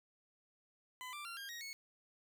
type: tone with pitch steps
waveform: 20% pulse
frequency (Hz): 1009 / 1179.3 / 1378.3 / 1611 / 1882.9 / 2201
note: B5 / D6 / F6 / G6 / A#6 / C#7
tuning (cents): +37 / +7 / -23 / +47 / +17 / -13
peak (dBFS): -40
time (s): 1.01-1.73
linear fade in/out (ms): 0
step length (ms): 120
effects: none